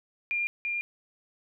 sine tone with echo, 2402 Hz, D7, 38 cents sharp, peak -26 dBFS, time 0.31-0.47 s, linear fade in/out 0 ms, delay 340 ms, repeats 1, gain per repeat -2 dB, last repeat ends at 0.81 s, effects none

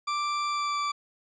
40% pulse tone with pitch glide, 1174.7 to 1163.9 Hz, D6 to D6, 0 to -16 cents, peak -26 dBFS, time 0.07-0.92 s, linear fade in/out 10 ms, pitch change -16 cents, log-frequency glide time 0.48-0.78 s, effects resampled to 16000 Hz + 11-bit

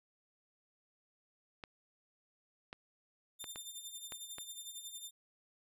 clicks, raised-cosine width 0.3 ms, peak -29 dBFS, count 6, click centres 1.638 / 2.729 / 3.442 / 3.559 / 4.122 / 4.384 s
15% pulse tone with tremolo, 3595 Hz, A7, 36 cents sharp, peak -36 dBFS, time 3.39-5.11 s, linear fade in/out 20 ms, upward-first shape sine, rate 11 Hz, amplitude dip 60%
effects none

